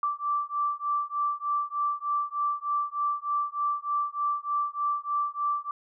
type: beating tone pair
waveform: sine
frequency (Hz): 1167 / 1170.3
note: D6 / D6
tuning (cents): -11 / -6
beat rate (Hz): 3.3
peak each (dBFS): -29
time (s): 0.03-5.71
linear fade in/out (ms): 2
effects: none